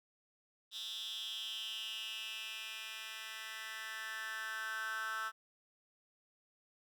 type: tone with high-pass filter sweep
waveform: 10% pulse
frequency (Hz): 220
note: A3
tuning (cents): 0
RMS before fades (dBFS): -43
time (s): 0.71-5.32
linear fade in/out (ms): 50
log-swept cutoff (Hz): 3700 to 1400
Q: 6.1
effects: none